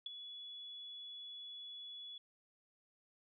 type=tone with ADSR envelope; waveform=sine; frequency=3405 Hz; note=G#7; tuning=42 cents sharp; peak=-37 dBFS; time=0.06-2.18 s; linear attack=4 ms; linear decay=14 ms; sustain=-10 dB; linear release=4 ms; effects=none